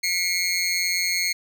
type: tone with amplitude modulation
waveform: 20% pulse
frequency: 2161 Hz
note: C#7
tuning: 45 cents flat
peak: -13 dBFS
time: 0.03-1.33 s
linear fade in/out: 10 ms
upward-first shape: sine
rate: 178 Hz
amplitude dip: 70%
effects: none